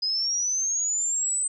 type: linear sweep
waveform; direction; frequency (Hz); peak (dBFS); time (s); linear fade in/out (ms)
sine; up; 4978 to 8180; -23; 0.02-1.48; 10
effects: none